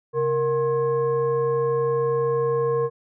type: tone with frequency modulation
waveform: sine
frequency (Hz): 466.2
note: A#4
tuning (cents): 0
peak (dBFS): -19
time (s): 0.13-2.9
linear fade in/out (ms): 50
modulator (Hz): 601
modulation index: 0.63
effects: none